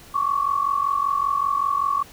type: tone pair together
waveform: sine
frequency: 1101 / 1146.2 Hz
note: C#6 / D6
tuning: -12 / -42 cents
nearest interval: minor second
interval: 70 cents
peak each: -22 dBFS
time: 0.14-2.03 s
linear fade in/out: 10 ms
effects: pink hiss -46 dBFS RMS until 2.12 s